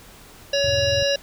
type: harmonic tone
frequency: 562 Hz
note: C#5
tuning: 24 cents sharp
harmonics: 1 / 3 / 5 / 7 / 9 / 10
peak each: -20 / -29 / -26 / -27 / -30 / -31 dBFS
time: 0.53-1.16 s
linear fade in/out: 5 ms
type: chord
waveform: triangle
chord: E major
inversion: none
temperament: just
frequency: 82.41 / 103.01 / 123.61 Hz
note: E2 / G#2 / B2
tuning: 0 / -14 / +2 cents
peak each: -29 dBFS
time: 0.64-1.03 s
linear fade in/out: 5 ms
effects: pink hiss -46 dBFS RMS until 1.22 s